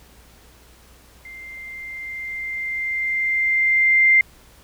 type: tone with level ramp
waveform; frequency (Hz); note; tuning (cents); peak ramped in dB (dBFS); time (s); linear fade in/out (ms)
sine; 2093; C7; 0; -36 to -10; 1.25-4.21; 2
effects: added 60 Hz sine -51 dBFS peak until 4.63 s + pink hiss -51 dBFS RMS until 4.63 s